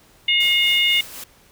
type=harmonic tone; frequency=716 Hz; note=F5; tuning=43 cents sharp; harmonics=3 / 4 / 5; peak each=-19 / -17 / -23 dBFS; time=0.28-1.01 s; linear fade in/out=5 ms
type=noise with tremolo; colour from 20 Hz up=white; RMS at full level=-34 dBFS; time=0.4-1.24 s; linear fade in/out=5 ms; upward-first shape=sine; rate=4 Hz; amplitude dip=45%
effects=pink hiss -53 dBFS RMS until 1.51 s